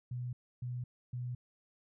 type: tone bursts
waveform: sine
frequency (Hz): 123.47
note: B2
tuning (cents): 0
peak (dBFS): -36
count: 3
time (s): 0.11-1.35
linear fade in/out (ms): 5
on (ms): 220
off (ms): 290
effects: none